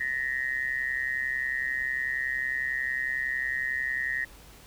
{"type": "tone with amplitude modulation", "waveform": "sine", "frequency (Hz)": 1864.7, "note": "A#6", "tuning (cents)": 0, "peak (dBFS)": -23, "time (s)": [0, 4.25], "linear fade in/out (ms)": 10, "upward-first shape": "sine", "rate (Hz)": 131, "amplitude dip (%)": 90, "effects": ["added 50 Hz sine -53 dBFS peak until 4.66 s", "pink hiss -52 dBFS RMS until 4.66 s"]}